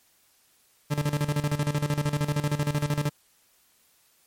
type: tone with tremolo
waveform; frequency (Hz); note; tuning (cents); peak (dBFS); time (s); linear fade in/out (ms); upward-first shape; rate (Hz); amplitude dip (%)
40% pulse; 146.83; D3; 0; -21; 0.9-3.1; 20; square; 13; 75
effects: white hiss -63 dBFS RMS until 4.26 s + MP3 64 kbps